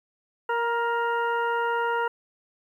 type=harmonic tone with a mistuned harmonic; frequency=467.5 Hz; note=A#4; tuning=5 cents sharp; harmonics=1 / 2 / 3 / 4 / 6; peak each=-28 / -26 / -29 / -38 / -43 dBFS; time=0.49-2.08 s; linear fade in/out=5 ms; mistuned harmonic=2; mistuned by=+16 cents; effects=10-bit